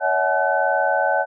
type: tone cluster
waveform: sine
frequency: 564 / 645 / 741 / 857 / 1512 Hz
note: C#5 / E5 / F#5 / A5 / F#6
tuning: +30 / -38 / +2 / -46 / +37 cents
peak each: -23 dBFS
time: 0-1.26 s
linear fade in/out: 50 ms
effects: none